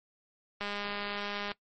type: click train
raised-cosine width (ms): 0.3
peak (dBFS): -20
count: 186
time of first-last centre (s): 0.61-1.517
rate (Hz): 204
effects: noise-tail reverb RT60 0.1 s tail -20 dB re dry + MP3 32 kbps